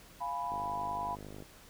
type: chord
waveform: sine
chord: F diminished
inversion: none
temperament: equal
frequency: 698.5 / 830.6 / 987.8 Hz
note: F5 / Ab5 / Cb6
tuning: 0 / 0 / 0 cents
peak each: -40 / -41 / -35 dBFS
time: 0.2-1.16 s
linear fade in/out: 20 ms
type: click train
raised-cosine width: 2 ms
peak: -33 dBFS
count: 47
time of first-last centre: 0.52-1.424 s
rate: 50.9 Hz
effects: pink hiss -56 dBFS RMS until 1.69 s